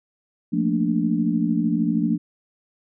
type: chord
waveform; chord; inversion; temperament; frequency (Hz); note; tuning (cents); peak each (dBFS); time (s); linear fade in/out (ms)
sine; Bb major seventh; second; equal; 174.61 / 220 / 233.1 / 293.7; F3 / A3 / Bb3 / D4; 0 / 0 / 0 / 0; -24; 0.52-2.18; 20
effects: none